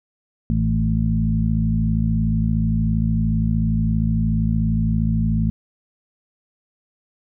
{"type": "harmonic tone with a mistuned harmonic", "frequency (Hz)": 55.1, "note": "A1", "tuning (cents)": 3, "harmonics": [1, 2, 3, 4], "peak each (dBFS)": [-22, -22, -22, -22], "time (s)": [0.5, 5.5], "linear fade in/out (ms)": 0, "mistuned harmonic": 3, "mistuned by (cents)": -21, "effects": []}